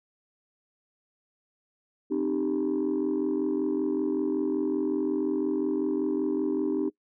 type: chord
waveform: sine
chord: C minor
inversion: none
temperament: equal with one note detuned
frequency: 261.6 / 307 / 392 Hz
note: C4 / Eb4 / G4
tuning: 0 / -23 / 0 cents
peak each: -29 / -26 / -28 dBFS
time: 2.1-6.9 s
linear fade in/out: 20 ms
effects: noise-tail reverb RT60 0.1 s tail -21 dB re dry + tanh soft clip ceiling -20 dBFS